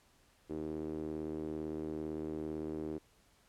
sawtooth tone with band-pass filter, 77.78 Hz, D#2, in tune, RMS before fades -40 dBFS, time 0.49-2.99 s, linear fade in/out 20 ms, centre 350 Hz, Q 4.2, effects pink hiss -68 dBFS RMS until 3.48 s + low-pass 12000 Hz 12 dB/octave

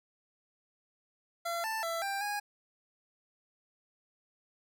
25% pulse tone with pitch steps, 681 / 885 / 667 / 791 / 823 Hz, F5 / A5 / E5 / G5 / G#5, -44 / +10 / +20 / +15 / -16 cents, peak -29 dBFS, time 1.45-2.4 s, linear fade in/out 10 ms, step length 190 ms, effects none

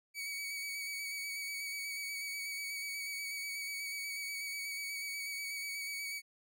sawtooth tone with vibrato, 2259 Hz, C#7, 32 cents sharp, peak -35 dBFS, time 0.14-6.22 s, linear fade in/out 50 ms, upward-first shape square, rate 8.2 Hz, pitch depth 20 cents each way, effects none

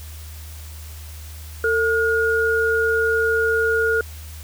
sine tone pair together, 450 / 1432.4 Hz, A4 / F6, +39 / +43 cents, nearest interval octave + minor sixth, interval 2004 cents, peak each -19 dBFS, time 1.64-4.01 s, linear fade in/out 2 ms, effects added 77 Hz sine -34 dBFS peak until 4.43 s + white hiss -43 dBFS RMS until 4.43 s

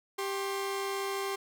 sawtooth tone pair together, 393 / 1066 Hz, G4 / C6, +4 / +32 cents, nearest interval octave + perfect fourth, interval 1728 cents, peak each -29 / -34 dBFS, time 0.18-1.36 s, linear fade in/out 10 ms, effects none

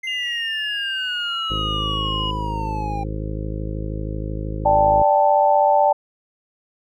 triangle exponential sweep, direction down, 2093 to 793 Hz, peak -24 dBFS, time 0.03-3.04 s, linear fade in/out 10 ms
sine tone with pitch glide, 2827 to 2895 Hz, F7 to F#7, +20 to -38 cents, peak -24 dBFS, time 0.07-2.31 s, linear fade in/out 5 ms, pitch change +42 cents, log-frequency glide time 0.87-1.47 s
harmonic tone, 52.9 Hz, G#1, 33 cents sharp, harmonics 1 / 2 / 3 / 4 / 5 / 6 / 7 / 8 / 9 / 10, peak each -27 / -30 / -32 / -37 / -41 / -34 / -42 / -38 / -42 / -38 dBFS, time 1.5-5.03 s, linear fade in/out 5 ms
sine chord, D suspended fourth, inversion none, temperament equal, 587.3 / 784 / 880 Hz, D5 / G5 / A5, 0 / 0 / 0 cents, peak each -17 dBFS, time 4.65-5.93 s, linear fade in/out 10 ms
effects none

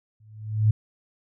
sine tone with exponential growth, 107.8 Hz, A2, 35 cents flat, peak -13 dBFS, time 0.2-0.71 s, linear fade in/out 5 ms, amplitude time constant 110 ms, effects none

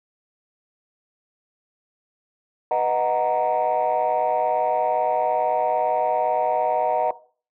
sine chord, B major seventh, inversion none, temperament equal, 493.9 / 622.3 / 740 / 932.3 Hz, B4 / D#5 / F#5 / A#5, 0 / 0 / 0 / 0 cents, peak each -26 / -22 / -21 / -23 dBFS, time 2.71-7.11 s, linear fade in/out 2 ms, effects noise-tail reverb RT60 0.4 s tail -17 dB re dry + tanh soft clip ceiling -13 dBFS

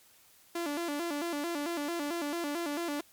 sawtooth tone with vibrato, 314.9 Hz, D#4, 21 cents sharp, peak -28 dBFS, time 0.55-3.01 s, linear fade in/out 5 ms, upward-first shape square, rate 4.5 Hz, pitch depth 140 cents each way, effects white hiss -61 dBFS RMS until 3.12 s + MP3 96 kbps

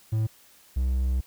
triangle tone pair in turn, 110 / 64.03 Hz, A2 / C2, 0 / -37 cents, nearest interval major sixth, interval 937 cents, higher first, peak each -20 dBFS, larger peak neither, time 0.12-0.27 / 0.76-1.21 s, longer second, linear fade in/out 10 ms, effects white hiss -56 dBFS RMS until 1.26 s

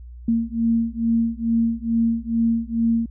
sine beating tone pair, 228.4 / 230.7 Hz, A#3 / A#3, -35 / -18 cents, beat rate 2.3 Hz, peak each -21 dBFS, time 0.28-3.06 s, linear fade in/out 5 ms, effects added 60 Hz sine -36 dBFS peak until 3.1 s

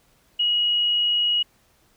sine tone, 2900 Hz, F#7, 35 cents flat, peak -18 dBFS, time 0.39-1.43 s, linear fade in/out 10 ms, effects pink hiss -61 dBFS RMS until 1.96 s

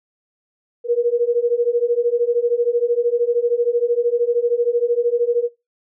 sine beating tone pair, 470 / 483 Hz, A#4 / B4, +14 / -39 cents, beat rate 13 Hz, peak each -18 dBFS, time 0.84-5.49 s, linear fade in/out 50 ms, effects noise-tail reverb RT60 0.2 s tail -19 dB re dry

